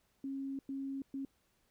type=tone bursts at uneven times; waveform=sine; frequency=272.1 Hz; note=C#4; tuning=32 cents flat; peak=-37 dBFS; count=3; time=0.24-0.59 / 0.69-1.02 / 1.14-1.25 s; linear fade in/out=2 ms; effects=pink hiss -75 dBFS RMS until 1.7 s